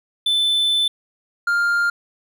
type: tone pair in turn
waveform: triangle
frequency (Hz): 3520 / 1401.4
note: A7 / F6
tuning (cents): 0 / +6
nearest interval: octave + major third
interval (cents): 1594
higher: first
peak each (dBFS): -14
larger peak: neither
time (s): 0.26-0.88 / 1.47-1.9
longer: first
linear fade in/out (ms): 5
effects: none